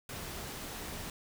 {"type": "noise", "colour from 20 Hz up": "pink", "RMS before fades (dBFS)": -42, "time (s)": [0.09, 1.1], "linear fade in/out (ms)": 2, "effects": []}